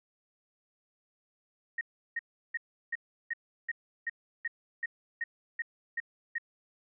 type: tone bursts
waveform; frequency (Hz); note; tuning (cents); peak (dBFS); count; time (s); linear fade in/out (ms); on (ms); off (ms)
sine; 1864.7; A#6; 0; -30; 13; 1.78-6.383; 5; 31; 350
effects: none